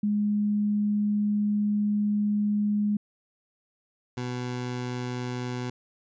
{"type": "tone pair in turn", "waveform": ["sine", "20% pulse"], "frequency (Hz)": [207.7, 124.04], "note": ["G#3", "B2"], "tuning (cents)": [0, 8], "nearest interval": "major sixth", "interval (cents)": 892, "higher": "first", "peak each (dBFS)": [-22, -25], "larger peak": "first", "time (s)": [[0.03, 2.97], [4.17, 5.7]], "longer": "first", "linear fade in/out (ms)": 5, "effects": ["resampled to 16000 Hz"]}